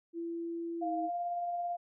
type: tone with pitch glide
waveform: sine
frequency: 336.5 to 322.2 Hz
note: E4 to E4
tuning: +36 to -39 cents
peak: -35 dBFS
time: 0.13-1.1 s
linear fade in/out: 50 ms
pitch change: -75 cents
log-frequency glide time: 0.8-0.87 s
type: tone with tremolo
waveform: sine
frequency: 698.5 Hz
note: F5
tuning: in tune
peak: -31 dBFS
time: 0.81-1.77 s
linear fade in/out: 20 ms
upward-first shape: triangle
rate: 18 Hz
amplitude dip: 30%
effects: none